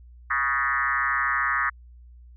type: tone with frequency modulation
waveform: sine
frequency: 1512 Hz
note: F#6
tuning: 37 cents sharp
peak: -21 dBFS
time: 0.3-1.7 s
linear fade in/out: 10 ms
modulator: 133 Hz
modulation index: 3.2
effects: added 60 Hz sine -45 dBFS peak until 2.36 s